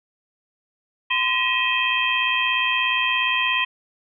sine tone cluster, 1026 / 1910 / 2484 / 2601 / 3170 Hz, C6 / A#6 / D#7 / E7 / G7, -34 / +42 / -3 / -24 / +19 cents, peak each -25 dBFS, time 1.1-3.65 s, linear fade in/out 10 ms, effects none

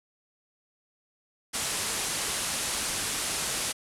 white low-pass noise, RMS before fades -31 dBFS, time 1.53-3.73 s, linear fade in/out 20 ms, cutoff 11000 Hz, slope 48 dB/octave, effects none

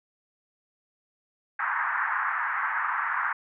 white band-pass noise, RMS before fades -28 dBFS, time 1.59-3.33 s, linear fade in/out 5 ms, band 910 to 1800 Hz, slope 48 dB/octave, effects none

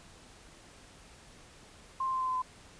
sine tone with pitch steps, 1055 / 1047.7 / 1040.5 / 1033.3 / 1026.2 / 1019.1 Hz, C6 / C6 / C6 / C6 / C6 / C6, +14 / +2 / -10 / -22 / -34 / -46 cents, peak -29 dBFS, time 2-2.42 s, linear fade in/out 5 ms, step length 70 ms, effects pink hiss -55 dBFS RMS until 2.79 s + resampled to 22050 Hz

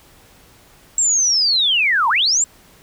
sine linear two-way sweep, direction down then up, 7630 to 861 to 7630 Hz, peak -13 dBFS, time 0.98-2.44 s, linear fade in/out 2 ms, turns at 2.09 s, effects pink hiss -49 dBFS RMS until 2.82 s

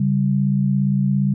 sine tone pair together, 138.59 / 196 Hz, C#3 / G3, 0 / 0 cents, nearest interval tritone, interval 600 cents, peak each -18 dBFS, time 0-1.34 s, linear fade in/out 5 ms, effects none

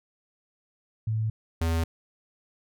sine / square tone pair in turn, 110 / 82.41 Hz, A2 / E2, 0 / 0 cents, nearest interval perfect fourth, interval 500 cents, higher first, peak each -24 dBFS, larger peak neither, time 1.07-1.3 / 1.61-1.84 s, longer neither, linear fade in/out 5 ms, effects none

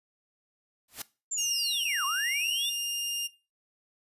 white noise with exponential growth, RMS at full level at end -31 dBFS, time 0.88-1.02 s, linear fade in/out 5 ms, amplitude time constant 30 ms
sine linear two-way sweep, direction down then up, 7390 to 1046.5 to 3648 Hz, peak -29 dBFS, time 1.31-2.7 s, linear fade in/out 10 ms, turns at 2.05 s
sawtooth tone, 2811 Hz, F7, 11 cents sharp, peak -26 dBFS, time 1.37-3.28 s, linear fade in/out 20 ms
effects noise-tail reverb RT60 0.3 s tail -19 dB re dry + resampled to 32000 Hz

